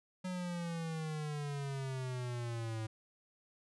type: exponential sweep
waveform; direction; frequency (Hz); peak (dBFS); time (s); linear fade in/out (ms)
square; down; 185 to 109.3; -38; 0.24-2.87; 10
effects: resampled to 24000 Hz